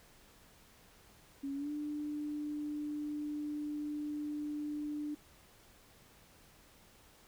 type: tone with pitch glide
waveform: sine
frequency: 277.2 to 297.1 Hz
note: C#4 to D4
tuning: 0 to +20 cents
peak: -36 dBFS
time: 1.43-5.15 s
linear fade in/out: 10 ms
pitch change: +120 cents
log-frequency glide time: 1.55-1.71 s
effects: pink hiss -62 dBFS RMS until 7.27 s